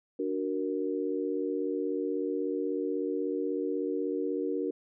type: chord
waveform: sine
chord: D augmented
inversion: none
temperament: equal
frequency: 293.7 / 370 / 466.2 Hz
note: D4 / F#4 / A#4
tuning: 0 / 0 / 0 cents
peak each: -33 dBFS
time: 0.19-4.71 s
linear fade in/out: 5 ms
effects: none